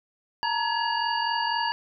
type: tone cluster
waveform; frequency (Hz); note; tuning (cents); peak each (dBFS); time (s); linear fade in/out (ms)
sine; 899 / 943 / 1688 / 2849 / 4611; A5 / A#5 / G#6 / F7 / D8; +37 / +20 / +28 / +34 / -33; -30 / -27 / -31 / -34 / -33; 0.43-1.72; 0
effects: none